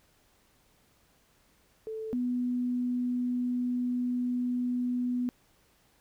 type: tone pair in turn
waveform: sine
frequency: 440 / 246.9 Hz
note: A4 / B3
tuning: 0 / 0 cents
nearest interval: minor seventh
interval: 1000 cents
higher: first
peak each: -34 / -27 dBFS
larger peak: second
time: 1.87-2.13 / 2.13-5.29 s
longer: second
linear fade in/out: 0 ms
effects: pink hiss -66 dBFS RMS until 6 s